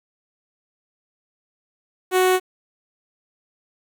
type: tone with notch filter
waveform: sawtooth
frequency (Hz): 370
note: F#4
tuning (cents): 0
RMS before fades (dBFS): -17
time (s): 2.11-2.4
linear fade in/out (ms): 50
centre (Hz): 5000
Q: 1.9
effects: 8-bit